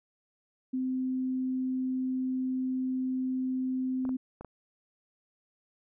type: tone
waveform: sine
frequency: 258.2 Hz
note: C4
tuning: 23 cents flat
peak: -28 dBFS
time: 0.73-4.17 s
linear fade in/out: 10 ms
type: clicks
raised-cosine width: 1 ms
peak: -29 dBFS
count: 4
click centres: 4.052 / 4.092 / 4.41 / 4.447 s
effects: none